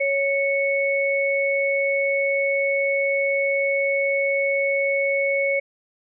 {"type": "tone pair together", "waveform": "sine", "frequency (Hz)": [554.4, 2212], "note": ["C#5", "C#7"], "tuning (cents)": [0, -4], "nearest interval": "2 octaves", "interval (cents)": 2396, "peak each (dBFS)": [-21, -22], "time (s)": [0, 5.6], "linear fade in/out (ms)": 10, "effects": []}